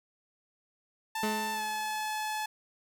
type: tone with pitch glide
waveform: sawtooth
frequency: 886 to 859.3 Hz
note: A5 to A5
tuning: +12 to -41 cents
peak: -28 dBFS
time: 1.15-2.46 s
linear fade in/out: 5 ms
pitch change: -53 cents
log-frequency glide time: 1.53-1.62 s
type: tone with exponential decay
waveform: 25% pulse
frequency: 213.5 Hz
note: G#3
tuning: 48 cents sharp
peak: -25 dBFS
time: 1.23-2.11 s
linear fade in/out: 2 ms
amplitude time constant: 190 ms
effects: none